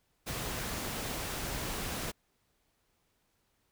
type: noise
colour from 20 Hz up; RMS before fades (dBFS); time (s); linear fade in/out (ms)
pink; -37; 0.26-2.12; 20
effects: pink hiss -75 dBFS RMS until 3.71 s